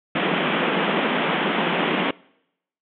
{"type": "band-pass noise", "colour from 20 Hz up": "pink", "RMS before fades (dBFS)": -22, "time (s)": [0.15, 2.11], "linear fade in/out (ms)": 5, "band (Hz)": [160, 3400], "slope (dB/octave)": 96, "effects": ["noise-tail reverb RT60 0.8 s tail -24 dB re dry"]}